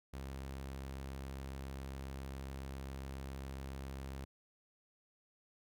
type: tone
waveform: sawtooth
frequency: 67.3 Hz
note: C2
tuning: 49 cents sharp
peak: -39 dBFS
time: 0.13-4.25 s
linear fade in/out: 10 ms
effects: none